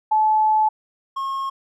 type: tone pair in turn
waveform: sine / triangle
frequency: 864 / 1082.6 Hz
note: A5 / C#6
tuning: -32 / -41 cents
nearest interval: major third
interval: 391 cents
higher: second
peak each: -14 / -21 dBFS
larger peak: first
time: 0.11-0.69 / 1.16-1.5 s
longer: first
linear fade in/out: 10 ms
effects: none